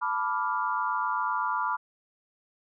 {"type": "chord", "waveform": "sine", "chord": "B half-diminished seventh", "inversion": "third", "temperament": "equal", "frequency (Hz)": [880, 987.8, 1174.7, 1396.9], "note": ["A5", "B5", "D6", "F6"], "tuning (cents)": [0, 0, 0, 0], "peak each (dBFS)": [-34, -29, -31, -33], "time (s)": [0.01, 1.77], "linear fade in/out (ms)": 20, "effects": []}